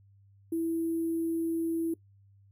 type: tone with sample-and-hold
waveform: sine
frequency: 329.6 Hz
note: E4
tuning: in tune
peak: -27 dBFS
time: 0.52-1.94 s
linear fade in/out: 5 ms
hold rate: 11025 Hz
effects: noise-tail reverb RT60 0.1 s tail -19 dB re dry + added 99 Hz sine -57 dBFS peak until 2.51 s